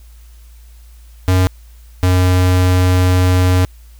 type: tone pair in turn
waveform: square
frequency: 92.3 / 91.29 Hz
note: F#2 / F#2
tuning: -4 / -23 cents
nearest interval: unison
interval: 19 cents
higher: first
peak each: -10 dBFS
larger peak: neither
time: 1.28-1.47 / 2.03-3.65 s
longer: second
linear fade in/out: 0 ms
effects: added 57 Hz sine -37 dBFS peak until 3.99 s + white hiss -52 dBFS RMS until 3.99 s